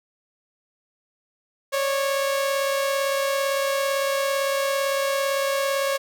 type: tone pair together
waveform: sawtooth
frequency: 549.5 / 587.3 Hz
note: C#5 / D5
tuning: -15 / 0 cents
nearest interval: minor second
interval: 115 cents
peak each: -18 / -27 dBFS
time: 1.72-5.98 s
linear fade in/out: 20 ms
effects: none